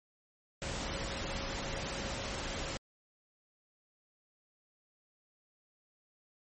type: tone in noise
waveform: sine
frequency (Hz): 548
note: C#5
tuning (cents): -20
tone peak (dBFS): -47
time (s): 0.62-2.77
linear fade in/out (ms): 0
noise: pink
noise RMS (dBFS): -38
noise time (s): 0.62-2.77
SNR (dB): -12
effects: MP3 32 kbps